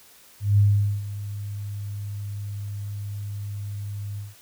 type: tone with ADSR envelope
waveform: sine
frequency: 102 Hz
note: G#2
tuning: 31 cents flat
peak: -13 dBFS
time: 0.4-4.35 s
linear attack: 180 ms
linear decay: 440 ms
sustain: -16 dB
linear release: 170 ms
effects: white hiss -52 dBFS RMS until 4.41 s